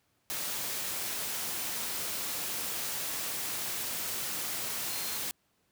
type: tone in noise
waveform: sine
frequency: 4186 Hz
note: C8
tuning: in tune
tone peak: -43 dBFS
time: 4.9-5.17 s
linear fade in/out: 0 ms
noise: white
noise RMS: -35 dBFS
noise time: 0.3-5.31 s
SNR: -11 dB
effects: pink hiss -73 dBFS RMS until 5.71 s + high-pass 80 Hz 12 dB/octave